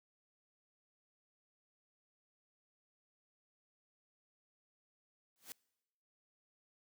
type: noise with exponential growth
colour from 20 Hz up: white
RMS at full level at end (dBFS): -44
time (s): 5.36-5.52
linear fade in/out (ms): 0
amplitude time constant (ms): 33
effects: noise-tail reverb RT60 1.0 s tail -25 dB re dry + high-pass 100 Hz 12 dB/octave